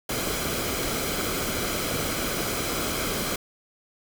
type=noise with comb filter; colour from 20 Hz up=pink; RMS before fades=-28 dBFS; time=0.09-3.36 s; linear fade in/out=5 ms; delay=1.1 ms; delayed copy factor=-0.5; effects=none